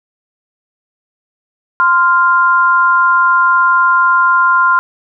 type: tone pair together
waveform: sine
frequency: 1040.8 / 1396.9 Hz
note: C6 / F6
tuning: -9 / 0 cents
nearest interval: perfect fourth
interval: 509 cents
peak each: -10 dBFS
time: 1.8-4.79 s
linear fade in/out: 0 ms
effects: none